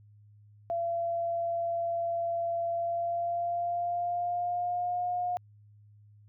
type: tone with pitch glide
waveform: sine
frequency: 680 to 715 Hz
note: F5 to F5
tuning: -46 to +41 cents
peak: -28 dBFS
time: 0.7-5.37 s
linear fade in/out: 0 ms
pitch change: +87 cents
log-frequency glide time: 2.69-5.05 s
effects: added 104 Hz sine -54 dBFS peak until 6.28 s